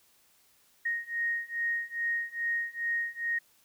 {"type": "beating tone pair", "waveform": "sine", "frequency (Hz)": [1864.7, 1867.1], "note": ["A#6", "A#6"], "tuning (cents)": [0, 2], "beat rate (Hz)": 2.4, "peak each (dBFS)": [-33, -32], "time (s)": [0.85, 3.39], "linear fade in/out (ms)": 10, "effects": ["white hiss -65 dBFS RMS until 3.64 s"]}